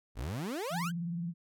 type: exponential sweep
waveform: 30% pulse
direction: up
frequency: 46.45 to 1661.2 Hz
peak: -32 dBFS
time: 0.15-0.92 s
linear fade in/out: 50 ms
type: tone with vibrato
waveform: sine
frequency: 170.9 Hz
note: F3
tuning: 37 cents flat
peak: -33 dBFS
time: 0.7-1.34 s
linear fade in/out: 50 ms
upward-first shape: sine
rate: 19 Hz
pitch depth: 64 cents each way
effects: none